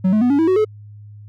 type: tone with pitch steps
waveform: triangle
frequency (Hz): 186.8 / 214.6 / 246.5 / 283.1 / 325.2 / 373.6 / 429.2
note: F#3 / A3 / B3 / C#4 / E4 / F#4 / A4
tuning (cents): +17 / -43 / -3 / +37 / -23 / +17 / -43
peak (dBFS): -10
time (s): 0.04-0.649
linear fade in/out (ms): 10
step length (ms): 87
effects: added 104 Hz sine -36 dBFS peak until 1.28 s